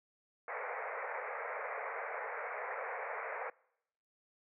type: band-pass noise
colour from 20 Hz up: pink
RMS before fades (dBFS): -41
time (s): 0.48-3.5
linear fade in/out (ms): 2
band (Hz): 440 to 2300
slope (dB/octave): 96
effects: noise-tail reverb RT60 0.8 s tail -25 dB re dry